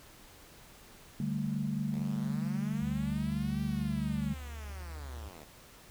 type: chord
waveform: sine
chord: D suspended fourth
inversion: none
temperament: just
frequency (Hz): 146.83 / 195.78 / 220.2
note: D3 / G3 / A3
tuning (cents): 0 / -2 / +2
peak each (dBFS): -35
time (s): 1.2-4.34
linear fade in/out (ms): 2
type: linear two-way sweep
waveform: 5% pulse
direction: up then down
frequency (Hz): 69.3 to 393.9 to 69.3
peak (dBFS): -38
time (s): 1.94-5.44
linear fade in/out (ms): 0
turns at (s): 3.62
type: tone with vibrato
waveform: sine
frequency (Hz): 72.6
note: D2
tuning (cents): -19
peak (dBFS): -40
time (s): 2.81-5.29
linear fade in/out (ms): 10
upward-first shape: triangle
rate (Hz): 4.7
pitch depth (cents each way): 56
effects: pink hiss -55 dBFS RMS until 5.9 s

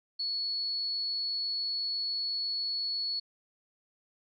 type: tone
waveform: sine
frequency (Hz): 4394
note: C#8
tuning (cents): -16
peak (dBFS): -30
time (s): 0.19-3.2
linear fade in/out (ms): 10
effects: none

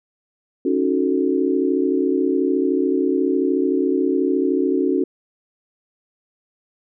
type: chord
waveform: sine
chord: D# half-diminished seventh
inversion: third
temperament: equal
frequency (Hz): 277.2 / 311.1 / 370 / 440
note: C#4 / D#4 / F#4 / A4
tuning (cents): 0 / 0 / 0 / 0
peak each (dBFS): -20 / -24 / -20 / -25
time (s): 0.65-5.04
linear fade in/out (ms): 5
effects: none

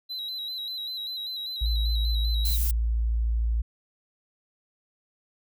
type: tone with vibrato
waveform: triangle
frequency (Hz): 3948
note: B7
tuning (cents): -1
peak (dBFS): -30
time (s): 0.09-2.57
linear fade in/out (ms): 20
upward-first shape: square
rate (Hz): 5.1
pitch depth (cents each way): 42
type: tone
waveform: sine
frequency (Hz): 56.7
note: A#1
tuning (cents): -47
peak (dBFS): -22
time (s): 1.61-3.62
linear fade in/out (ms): 10
type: noise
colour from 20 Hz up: violet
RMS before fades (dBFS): -31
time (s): 2.45-2.71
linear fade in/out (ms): 2
effects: none

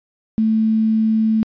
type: tone with quantisation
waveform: sine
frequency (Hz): 220.1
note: A3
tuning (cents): +1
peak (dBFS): -13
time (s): 0.38-1.43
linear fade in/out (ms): 0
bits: 7
effects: resampled to 11025 Hz

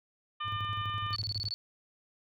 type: harmonic tone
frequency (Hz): 600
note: D5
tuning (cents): +37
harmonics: 2 / 3 / 4 / 5 / 6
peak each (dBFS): -34 / -44 / -48 / -41 / -48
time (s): 0.4-1.16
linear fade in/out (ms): 10
type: tone with tremolo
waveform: sine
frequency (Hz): 103.83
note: G#2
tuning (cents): 0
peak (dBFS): -34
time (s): 0.44-1.52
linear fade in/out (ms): 50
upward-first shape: square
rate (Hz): 12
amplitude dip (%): 75
type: tone bursts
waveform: sine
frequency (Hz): 4450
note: C#8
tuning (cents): +6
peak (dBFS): -32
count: 8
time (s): 1.13-1.54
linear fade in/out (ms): 0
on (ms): 32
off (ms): 22
effects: none

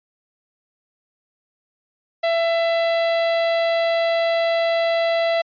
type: tone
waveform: 45% pulse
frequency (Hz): 668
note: E5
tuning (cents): +23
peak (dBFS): -17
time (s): 2.23-5.42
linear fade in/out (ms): 10
effects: resampled to 11025 Hz

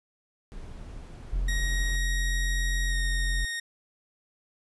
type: noise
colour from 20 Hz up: brown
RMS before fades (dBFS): -41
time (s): 0.52-1.96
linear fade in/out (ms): 0
type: tone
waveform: triangle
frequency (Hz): 43.65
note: F1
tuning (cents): 0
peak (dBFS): -23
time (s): 1.33-3.45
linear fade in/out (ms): 0
type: tone with pitch glide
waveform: sawtooth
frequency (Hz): 1884 to 1858.1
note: A#6 to A#6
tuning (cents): +18 to -6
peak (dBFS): -27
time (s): 1.48-3.6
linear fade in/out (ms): 5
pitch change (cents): -24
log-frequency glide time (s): 2.88-2.95
effects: resampled to 24000 Hz

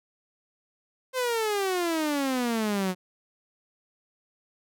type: exponential sweep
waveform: sawtooth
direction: down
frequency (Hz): 523.3 to 180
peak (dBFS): -21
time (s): 1.13-2.95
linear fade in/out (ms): 50
effects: none

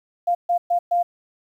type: tone bursts at uneven times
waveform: sine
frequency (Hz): 698.5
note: F5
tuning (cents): 0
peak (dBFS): -16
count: 4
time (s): 0.27-0.35 / 0.49-0.58 / 0.7-0.79 / 0.91-1.03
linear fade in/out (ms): 10
effects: 9-bit

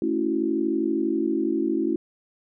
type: chord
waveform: sine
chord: F# minor seventh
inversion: first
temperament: equal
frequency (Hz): 220 / 277.2 / 329.6 / 370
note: A3 / C#4 / E4 / F#4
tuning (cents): 0 / 0 / 0 / 0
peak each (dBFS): -30 / -27 / -24 / -29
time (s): 0.02-1.96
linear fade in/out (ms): 2
effects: none

